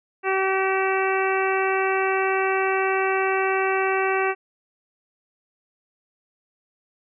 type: harmonic tone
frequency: 383.1 Hz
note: G4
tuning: 40 cents flat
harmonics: 1 / 2 / 3 / 4 / 5 / 6 / 7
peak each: -23 / -26 / -28 / -29 / -30 / -31 / -31 dBFS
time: 0.23-4.35 s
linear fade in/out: 50 ms
effects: none